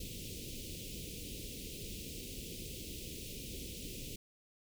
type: band-stop noise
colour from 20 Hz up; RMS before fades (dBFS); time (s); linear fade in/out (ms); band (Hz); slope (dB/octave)
pink; -45; 0-4.16; 5; 500 to 2500; 48
effects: none